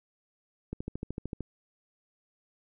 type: click train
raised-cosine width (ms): 3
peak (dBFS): -22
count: 10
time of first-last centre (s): 0.73-1.407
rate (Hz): 13.3
effects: none